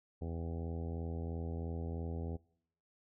harmonic tone with a mistuned harmonic, 83 Hz, E2, 12 cents sharp, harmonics 1 / 2 / 3 / 4 / 5 / 6 / 7 / 8 / 9 / 10, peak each -39 / -45 / -47 / -51 / -49 / -51 / -58 / -58 / -57 / -61 dBFS, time 0.21-2.37 s, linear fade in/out 10 ms, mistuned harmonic 10, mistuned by -50 cents, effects noise-tail reverb RT60 0.7 s tail -24 dB re dry

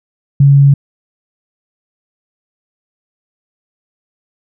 sine tone, 140 Hz, C#3, 18 cents sharp, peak -3 dBFS, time 0.4-0.74 s, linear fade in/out 5 ms, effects none

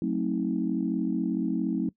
sine chord, F# diminished seventh, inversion none, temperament just, 185 / 222 / 266.4 / 319.7 Hz, F#3 / A3 / C4 / Eb4, 0 / +16 / +31 / +47 cents, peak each -30 dBFS, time 0.02-1.89 s, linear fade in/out 2 ms, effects noise-tail reverb RT60 0.1 s tail -22 dB re dry + tanh soft clip ceiling -14 dBFS

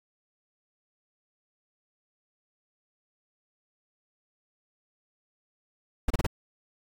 brown noise bursts, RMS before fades -23 dBFS, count 4, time 6.08-6.266 s, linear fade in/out 5 ms, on 24 ms, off 30 ms, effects AAC 64 kbps

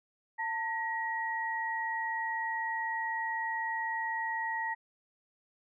sine tone pair together, 896 / 1900 Hz, A5 / A#6, +31 / +33 cents, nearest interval octave + minor second, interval 1302 cents, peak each -34 / -34 dBFS, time 0.38-4.75 s, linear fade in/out 20 ms, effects none

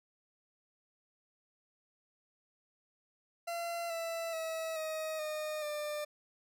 40% pulse tone with pitch steps, 682 / 664.1 / 646.7 / 629.7 / 613.2 / 597.2 Hz, F5 / E5 / E5 / D#5 / D#5 / D5, -41 / +13 / -33 / +21 / -25 / +29 cents, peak -35 dBFS, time 3.47-6.05 s, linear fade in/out 10 ms, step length 430 ms, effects none

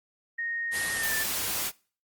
sine tone with pitch glide, 1859 to 1767.9 Hz, A#6 to A6, -5 to +8 cents, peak -29 dBFS, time 0.38-1.24 s, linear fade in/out 10 ms, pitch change -87 cents, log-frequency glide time 0.93-1.13 s
white noise, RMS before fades -30 dBFS, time 0.71-1.72 s, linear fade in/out 50 ms
effects noise-tail reverb RT60 0.4 s tail -23 dB re dry + Opus 32 kbps

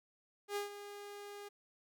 sawtooth tone with ADSR envelope, 407.9 Hz, G#4, 31 cents flat, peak -31 dBFS, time 0.48-1.49 s, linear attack 80 ms, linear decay 130 ms, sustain -12 dB, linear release 13 ms, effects none

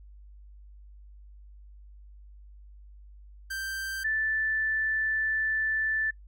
45% pulse / sine tone pair in turn, 1568 / 1759 Hz, G6 / A6, 0 / -1 cents, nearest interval major second, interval 199 cents, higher second, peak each -32 / -25 dBFS, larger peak second, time 3.5-4.04 / 4.04-6.11 s, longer second, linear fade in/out 10 ms, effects noise-tail reverb RT60 0.1 s tail -23 dB re dry + added 50 Hz sine -47 dBFS peak until 6.27 s

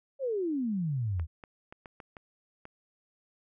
sine exponential sweep, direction down, 566 to 75 Hz, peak -28 dBFS, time 0.19-1.27 s, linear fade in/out 50 ms
clicks, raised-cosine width 0.5 ms, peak -30 dBFS, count 7, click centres 1.197 / 1.438 / 1.725 / 1.858 / 2.002 / 2.168 / 2.654 s
effects none

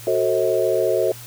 sine chord, F# diminished seventh, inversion none, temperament just, 370 / 444 / 532.8 / 639.4 Hz, F#4 / A4 / C5 / Eb5, 0 / +16 / +31 / +47 cents, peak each -22 dBFS, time 0.07-1.12 s, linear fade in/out 2 ms, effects added 118 Hz sine -40 dBFS peak until 1.26 s + white hiss -40 dBFS RMS until 1.26 s

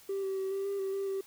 triangle tone with pitch steps, 392.1 / 385.5 / 383.2 / 391.2 / 397.7 / 386.5 / 393.1 / 388 Hz, G4 / G4 / G4 / G4 / G4 / G4 / G4 / G4, 0 / -29 / -39 / -4 / +25 / -24 / +5 / -18 cents, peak -28 dBFS, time 0.09-1.21 s, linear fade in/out 5 ms, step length 140 ms, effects tanh soft clip ceiling -27 dBFS + white hiss -57 dBFS RMS until 1.26 s

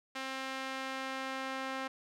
sawtooth tone with band-pass filter sweep, 265.2 Hz, C4, 23 cents sharp, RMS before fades -39 dBFS, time 0.15-1.88 s, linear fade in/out 10 ms, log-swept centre 2300 to 1500 Hz, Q 0.71, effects none

